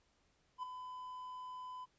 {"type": "tone with ADSR envelope", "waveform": "triangle", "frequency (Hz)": 1007, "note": "B5", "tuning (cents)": 33, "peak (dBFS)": -35, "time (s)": [0.58, 1.86], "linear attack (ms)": 50, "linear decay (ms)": 6, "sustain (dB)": -8, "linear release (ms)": 26, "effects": ["pink hiss -75 dBFS RMS until 1.98 s", "resampled to 16000 Hz"]}